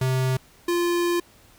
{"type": "tone pair in turn", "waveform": "square", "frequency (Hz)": [130, 347.1], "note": ["C3", "F4"], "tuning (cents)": [-11, -11], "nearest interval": "octave + perfect fourth", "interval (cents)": 1700, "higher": "second", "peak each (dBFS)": -21, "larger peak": "neither", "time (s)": [[0.01, 0.37], [0.68, 1.2]], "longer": "second", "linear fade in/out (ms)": 5, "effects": ["pink hiss -54 dBFS RMS until 1.58 s"]}